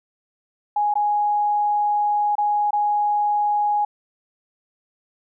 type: tone with dropouts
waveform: sine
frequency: 830.6 Hz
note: G#5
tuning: in tune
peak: -17 dBFS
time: 0.76-3.85 s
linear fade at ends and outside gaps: 5 ms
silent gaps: 0.94-0.954 / 2.354-2.381 / 2.708-2.73 s
effects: none